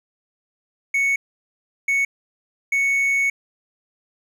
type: tone bursts at uneven times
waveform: triangle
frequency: 2217 Hz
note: C#7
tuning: in tune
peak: -15 dBFS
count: 3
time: 0.94-1.16 / 1.88-2.05 / 2.72-3.3 s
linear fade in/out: 5 ms
effects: none